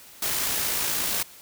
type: noise with amplitude modulation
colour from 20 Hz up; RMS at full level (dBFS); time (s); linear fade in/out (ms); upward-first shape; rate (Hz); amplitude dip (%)
white; -25; 0.22-1.23; 5; sine; 56.4; 30
effects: white hiss -48 dBFS RMS until 1.41 s